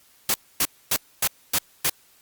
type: noise bursts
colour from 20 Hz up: white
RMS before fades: -21 dBFS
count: 6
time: 0.29-1.896 s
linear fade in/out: 2 ms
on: 51 ms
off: 260 ms
effects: white hiss -57 dBFS RMS until 2.21 s + Opus 48 kbps